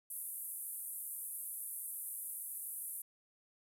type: band-pass noise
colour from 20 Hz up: white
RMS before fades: -44 dBFS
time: 0.1-3.02 s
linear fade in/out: 5 ms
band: 9500 to 13000 Hz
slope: 48 dB/octave
effects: none